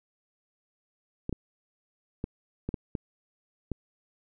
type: clicks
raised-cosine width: 3 ms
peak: -18 dBFS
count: 7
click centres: 1.294 / 1.327 / 2.241 / 2.69 / 2.742 / 2.952 / 3.717 s
effects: none